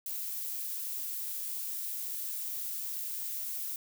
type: noise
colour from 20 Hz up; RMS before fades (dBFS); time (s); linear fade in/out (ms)
violet; -37; 0.06-3.76; 2
effects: none